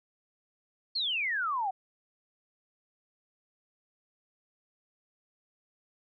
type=exponential sweep; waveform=sine; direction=down; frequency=4435 to 734 Hz; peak=-28 dBFS; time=0.95-1.71 s; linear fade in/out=10 ms; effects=none